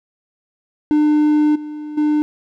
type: tone with level steps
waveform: triangle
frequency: 300.7 Hz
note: D4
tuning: 41 cents sharp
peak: -9 / -24 / -11 dBFS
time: 0.91-2.22 s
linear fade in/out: 0 ms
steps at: 1.55 / 1.97 s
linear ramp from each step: 10 ms
effects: none